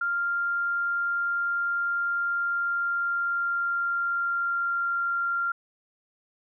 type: tone with pitch glide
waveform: sine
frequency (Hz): 1395 to 1386.2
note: F6 to F6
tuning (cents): -2 to -13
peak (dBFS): -24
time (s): 0.01-5.52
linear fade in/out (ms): 5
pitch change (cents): -11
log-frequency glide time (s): 2.11-4.96
effects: none